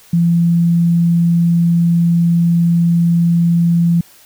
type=tone; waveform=sine; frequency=170 Hz; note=F3; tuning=46 cents flat; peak=-9 dBFS; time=0.13-4.01 s; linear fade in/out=5 ms; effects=white hiss -45 dBFS RMS until 4.25 s